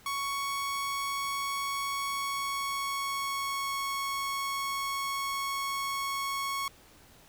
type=tone with pitch glide; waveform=sawtooth; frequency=1112 to 1103.7 Hz; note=C#6 to C#6; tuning=+5 to -8 cents; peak=-27 dBFS; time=0.06-6.68 s; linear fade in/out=2 ms; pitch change=-13 cents; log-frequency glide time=2.06-3.74 s; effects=pink hiss -57 dBFS RMS until 7.28 s